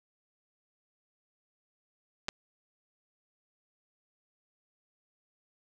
clicks, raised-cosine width 0.2 ms, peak -16 dBFS, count 2, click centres 2.284 / 2.289 s, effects none

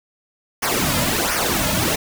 pink noise with flanger, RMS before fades -20 dBFS, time 0.62-1.96 s, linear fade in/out 10 ms, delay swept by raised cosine 0.25 to 2.65 ms, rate 1.4 Hz, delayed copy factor -0.75, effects none

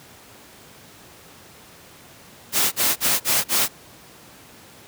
white noise bursts, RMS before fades -19 dBFS, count 5, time 2.52-3.684 s, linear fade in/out 50 ms, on 200 ms, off 41 ms, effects pink hiss -46 dBFS RMS until 4.87 s + high-pass 100 Hz 12 dB/octave

